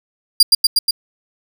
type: tone with echo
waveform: 40% pulse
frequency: 4800 Hz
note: D8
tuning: 37 cents sharp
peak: -3 dBFS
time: 0.4-0.43 s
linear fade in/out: 5 ms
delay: 120 ms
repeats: 4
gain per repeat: -2 dB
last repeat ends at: 0.91 s
effects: none